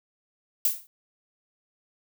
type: noise with exponential decay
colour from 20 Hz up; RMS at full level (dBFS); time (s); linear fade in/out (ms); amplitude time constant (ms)
violet; -19; 0.65-0.87; 1; 47
effects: none